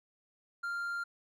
triangle tone, 1394 Hz, F6, 4 cents flat, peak -32 dBFS, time 0.63-1.04 s, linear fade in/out 10 ms, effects none

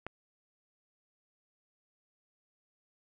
click, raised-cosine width 0.5 ms, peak -23 dBFS, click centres 0.066 s, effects none

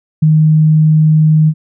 sine tone with ADSR envelope, 155.56 Hz, D#3, in tune, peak -3 dBFS, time 0.22-1.54 s, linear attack 10 ms, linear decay 13 ms, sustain -2 dB, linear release 59 ms, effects none

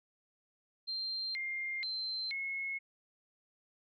sine tone with pitch steps, 4165 / 2112 / 4110 / 2177 Hz, C8 / C7 / C8 / C#7, -9 / +16 / -32 / -32 cents, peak -35 dBFS, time 0.87-2.79 s, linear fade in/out 20 ms, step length 480 ms, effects none

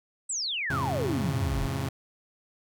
sine exponential sweep, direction down, 8372 to 35.7 Hz, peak -28 dBFS, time 0.29-1.67 s, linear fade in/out 10 ms
sawtooth chord, F augmented, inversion none, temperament just, 87.31 / 109.13 / 136.42 Hz, F2 / A2 / C#3, 0 / -14 / -27 cents, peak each -30 / -31 / -27 dBFS, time 0.7-1.89 s, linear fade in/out 5 ms
effects none

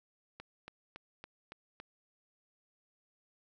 click train, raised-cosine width 0.3 ms, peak -30 dBFS, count 6, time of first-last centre 0.4-1.801 s, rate 3.57 Hz, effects none

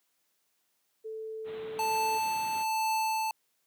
sine tone, 440 Hz, A4, in tune, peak -36 dBFS, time 1.04-2.19 s, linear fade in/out 20 ms
pink low-pass noise, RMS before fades -47 dBFS, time 1.44-2.66 s, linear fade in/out 50 ms, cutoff 3900 Hz, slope 96 dB/octave
square tone with tremolo, 880 Hz, A5, in tune, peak -27 dBFS, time 1.79-3.31 s, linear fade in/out 2 ms, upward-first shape triangle, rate 1.1 Hz, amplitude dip 35%
effects white hiss -75 dBFS RMS until 3.66 s + high-pass 150 Hz 12 dB/octave

